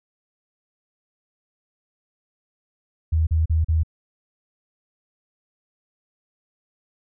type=tone bursts; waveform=sine; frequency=80 Hz; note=D#2; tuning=49 cents sharp; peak=-16 dBFS; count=4; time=3.12-3.834 s; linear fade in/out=10 ms; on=150 ms; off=38 ms; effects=none